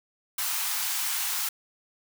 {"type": "high-pass noise", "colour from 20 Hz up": "white", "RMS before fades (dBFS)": -29, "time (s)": [0.38, 1.49], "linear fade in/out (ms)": 5, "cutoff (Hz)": 790, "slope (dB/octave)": 48, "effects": []}